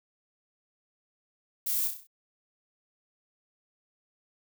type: noise with echo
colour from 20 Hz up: violet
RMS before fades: -30 dBFS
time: 1.66-1.88 s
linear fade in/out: 10 ms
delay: 32 ms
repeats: 6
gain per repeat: -5 dB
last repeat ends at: 2.072 s
effects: none